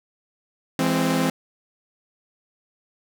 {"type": "chord", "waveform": "sawtooth", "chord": "E augmented", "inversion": "none", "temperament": "equal with one note detuned", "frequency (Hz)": [167.6, 207.7, 261.6], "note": ["E3", "G#3", "B#3"], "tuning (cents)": [29, 0, 0], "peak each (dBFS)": [-20, -23, -18], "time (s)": [0.79, 1.3], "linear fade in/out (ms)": 2, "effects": []}